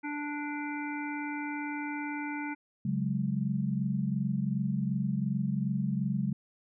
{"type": "harmonic tone", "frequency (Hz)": 293.7, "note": "D4", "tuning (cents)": 0, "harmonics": [1, 3, 5, 7, 8], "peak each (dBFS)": [-35, -40, -42, -43, -44], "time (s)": [0.03, 2.55], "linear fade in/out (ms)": 20}
{"type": "chord", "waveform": "sine", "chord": "C# suspended fourth", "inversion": "none", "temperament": "equal", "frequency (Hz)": [138.59, 185, 207.7], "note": ["C#3", "F#3", "G#3"], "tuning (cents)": [0, 0, 0], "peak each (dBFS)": -32, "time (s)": [2.85, 6.33], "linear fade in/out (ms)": 5}
{"effects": []}